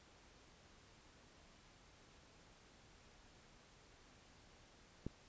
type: click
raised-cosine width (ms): 3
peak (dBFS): -29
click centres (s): 5.066
effects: pink hiss -65 dBFS RMS until 5.28 s + resampled to 16000 Hz